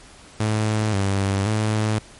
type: tone with pitch steps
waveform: sawtooth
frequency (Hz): 108 / 98.3 / 107.9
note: A2 / G2 / A2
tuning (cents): -32 / +5 / -33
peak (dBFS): -15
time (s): 0.4-1.99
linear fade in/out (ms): 5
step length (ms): 530
effects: pink hiss -46 dBFS RMS until 2.19 s + MP3 48 kbps